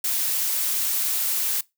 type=noise; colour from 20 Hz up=blue; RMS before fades=-24 dBFS; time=0.04-1.61 s; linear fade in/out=5 ms; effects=noise-tail reverb RT60 0.2 s tail -22 dB re dry